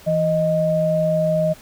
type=tone pair together; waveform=sine; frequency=164.83 / 622.3 Hz; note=E3 / D#5; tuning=0 / 0 cents; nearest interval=octave + major seventh; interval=2300 cents; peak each=-21 / -17 dBFS; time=0.06-1.54 s; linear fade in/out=20 ms; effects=pink hiss -45 dBFS RMS until 1.61 s